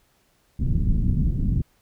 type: low-pass noise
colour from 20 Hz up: pink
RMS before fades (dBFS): -21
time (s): 0.59-1.62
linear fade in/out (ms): 10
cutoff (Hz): 210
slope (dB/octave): 24
effects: pink hiss -64 dBFS RMS until 1.81 s